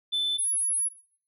sine tone pair in turn, 3520 / 10502 Hz, A7 / E9, 0 / -8 cents, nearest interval octave + perfect fifth, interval 1892 cents, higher second, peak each -21 dBFS, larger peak neither, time 0.12-0.38 / 0.38-0.89 s, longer second, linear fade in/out 20 ms, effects noise-tail reverb RT60 0.5 s tail -19 dB re dry + tanh soft clip ceiling -23 dBFS

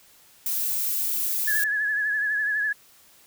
violet noise, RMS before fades -26 dBFS, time 0.46-1.64 s, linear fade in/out 2 ms
sine tone with vibrato, 1698 Hz, G#6, 38 cents sharp, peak -22 dBFS, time 1.47-2.73 s, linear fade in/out 10 ms, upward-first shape triangle, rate 12 Hz, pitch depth 61 cents each way
effects white hiss -55 dBFS RMS until 3.26 s

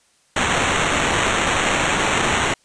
white noise with sample-and-hold, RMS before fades -19 dBFS, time 0.36-2.54 s, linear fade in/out 5 ms, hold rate 4900 Hz, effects white hiss -59 dBFS RMS until 2.64 s + resampled to 22050 Hz

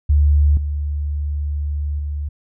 sine tone with level steps, 73.2 Hz, D2, 5 cents flat, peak -10 / -19 / -21 dBFS, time 0.09-2.29 s, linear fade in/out 10 ms, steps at 0.57 / 1.99 s, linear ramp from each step 2 ms, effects none

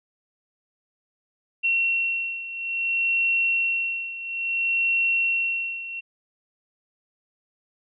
sine beating tone pair, 2725 / 2725.59 Hz, F7 / F7, -43 / -43 cents, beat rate 0.59 Hz, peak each -23 / -27 dBFS, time 1.63-6.01 s, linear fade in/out 20 ms, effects none

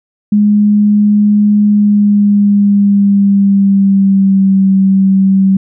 sine tone with pitch glide, 207.7 to 192.67 Hz, G#3 to G3, 0 to -30 cents, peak -5 dBFS, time 0.32-5.57 s, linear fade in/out 5 ms, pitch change -130 cents, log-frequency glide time 1.66-4.57 s, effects none

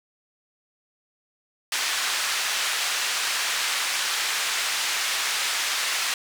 pink band-pass noise, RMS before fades -26 dBFS, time 1.72-6.14 s, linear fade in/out 2 ms, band 1500 to 7900 Hz, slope 12 dB/octave, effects none

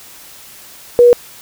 sine tone, 483.1 Hz, B4, 38 cents flat, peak -3 dBFS, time 0.99-1.13 s, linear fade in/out 0 ms, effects white hiss -38 dBFS RMS until 1.41 s

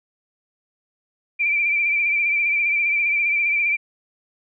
sine tone with vibrato, 2349 Hz, D7, in tune, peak -17 dBFS, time 1.39-3.77 s, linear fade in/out 20 ms, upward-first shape sine, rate 15 Hz, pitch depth 43 cents each way, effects none

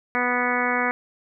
harmonic tone, 246.4 Hz, B3, 4 cents flat, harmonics 1 / 2 / 3 / 4 / 5 / 6 / 7 / 8 / 9, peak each -29 / -29 / -29 / -29 / -29 / -29 / -29 / -29 / -29 dBFS, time 0.15-0.91 s, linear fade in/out 0 ms, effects none

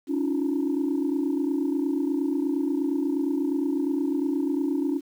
sine tone cluster, 279.9 / 308.3 / 351.2 Hz, C#4 / D#4 / F4, +17 / -16 / +10 cents, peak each -24 / -27 / -29 dBFS, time 0.07-5.01 s, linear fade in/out 50 ms, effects tanh soft clip ceiling -17 dBFS + 9-bit

